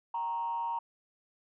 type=tone with frequency modulation; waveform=sine; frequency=932.3 Hz; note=A#5; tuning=in tune; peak=-30 dBFS; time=0.14-0.79 s; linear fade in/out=5 ms; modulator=159 Hz; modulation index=0.43; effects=tanh soft clip ceiling -26 dBFS